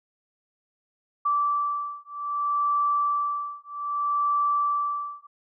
sine beating tone pair, 1163 / 1163.63 Hz, D6 / D6, -17 / -16 cents, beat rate 0.63 Hz, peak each -26 dBFS, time 1.25-5.27 s, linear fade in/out 10 ms, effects none

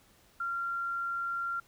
sine tone, 1380 Hz, F6, 21 cents flat, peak -31 dBFS, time 0.4-1.6 s, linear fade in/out 5 ms, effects pink hiss -63 dBFS RMS until 1.67 s

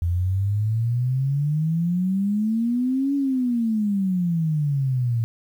sine exponential two-way sweep, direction up then down, 84.1 to 283.3 to 113.1 Hz, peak -19 dBFS, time 0.02-5.24 s, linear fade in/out 0 ms, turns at 3.15 s, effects 9-bit

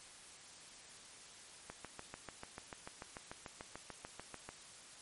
click train, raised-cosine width 0.5 ms, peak -30 dBFS, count 20, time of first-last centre 1.7-4.49 s, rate 6.81 Hz, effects white hiss -56 dBFS RMS until 5.01 s + MP3 48 kbps

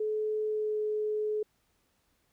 sine tone with pitch glide, 429.4 to 425.9 Hz, A4 to G#4, -42 to +44 cents, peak -28 dBFS, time 0-1.43 s, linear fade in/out 5 ms, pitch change -14 cents, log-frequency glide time 0.48-0.79 s, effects pink hiss -73 dBFS RMS until 2.32 s

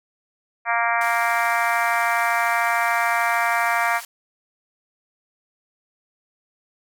harmonic tone, 233.1 Hz, A#3, in tune, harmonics 3 / 4 / 5 / 6 / 7 / 8 / 9 / 10, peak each -24 / -25 / -26 / -27 / -27 / -28 / -29 / -29 dBFS, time 0.65-4.01 s, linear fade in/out 50 ms
white band-pass noise, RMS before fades -38 dBFS, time 1.01-4.05 s, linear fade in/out 2 ms, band 640 to 14000 Hz, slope 24 dB/octave
effects none

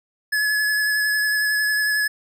square tone with vibrato, 1704 Hz, G#6, 44 cents sharp, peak -19 dBFS, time 0.32-2.08 s, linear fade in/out 10 ms, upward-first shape triangle, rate 11 Hz, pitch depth 19 cents each way, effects none

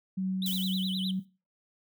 sine tone with tremolo, 188.2 Hz, F#3, 30 cents sharp, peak -27 dBFS, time 0.17-1.2 s, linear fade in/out 10 ms, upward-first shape triangle, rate 2.2 Hz, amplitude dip 30%
triangle tone with vibrato, 3447 Hz, A7, 36 cents flat, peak -32 dBFS, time 0.42-1.11 s, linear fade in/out 2 ms, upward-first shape sine, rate 9.7 Hz, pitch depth 260 cents each way
violet noise with exponential decay, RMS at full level -33 dBFS, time 0.46-1.25 s, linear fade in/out 2 ms, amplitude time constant 170 ms
effects noise-tail reverb RT60 0.3 s tail -17 dB re dry

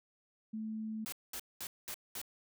sine tone, 218.6 Hz, A3, 11 cents flat, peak -37 dBFS, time 0.53-1.05 s, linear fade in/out 10 ms
white noise bursts, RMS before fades -42 dBFS, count 5, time 1.06-2.215 s, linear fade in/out 0 ms, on 63 ms, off 210 ms
effects none

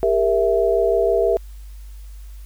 sine chord, E diminished, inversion first, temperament equal with one note detuned, 400 / 466.2 / 659.3 Hz, G4 / Bb4 / E5, +35 / 0 / 0 cents, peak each -19 dBFS, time 0.03-1.37 s, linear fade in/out 0 ms, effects added 50 Hz sine -34 dBFS peak until 2.45 s + white hiss -54 dBFS RMS until 2.45 s

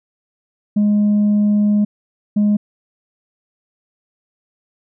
sine tone bursts at uneven times, 207.7 Hz, G#3, in tune, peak -9 dBFS, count 2, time 0.76-1.85 / 2.36-2.57 s, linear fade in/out 10 ms, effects tanh soft clip ceiling -10 dBFS

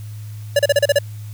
square tone bursts, 572 Hz, D5, 46 cents flat, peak -11 dBFS, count 7, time 0.56-0.988 s, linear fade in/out 5 ms, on 32 ms, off 34 ms, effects added 106 Hz sine -29 dBFS peak until 1.33 s + white hiss -48 dBFS RMS until 1.33 s

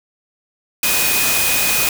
sine tone in noise, 2489 Hz, D#7, in tune, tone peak -21 dBFS, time 0.83-1.89 s, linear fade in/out 2 ms, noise white, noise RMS -17 dBFS, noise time 0.83-1.89 s, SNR -7 dB, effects none

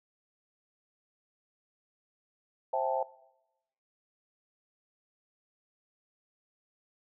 sine chord, A minor seventh, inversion first, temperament just, 528 / 660 / 792 / 880 Hz, C5 / E5 / G5 / A5, +16 / +2 / +18 / 0 cents, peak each -33 dBFS, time 2.73-3.03 s, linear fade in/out 5 ms, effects noise-tail reverb RT60 0.9 s tail -20 dB re dry

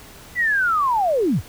sine linear sweep, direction down, 2001 to 59.4 Hz, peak -16 dBFS, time 0.35-1.42 s, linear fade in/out 50 ms, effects pink hiss -43 dBFS RMS until 1.48 s

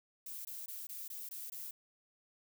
violet noise bursts, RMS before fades -45 dBFS, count 7, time 0.26-1.71 s, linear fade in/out 5 ms, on 190 ms, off 20 ms, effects none

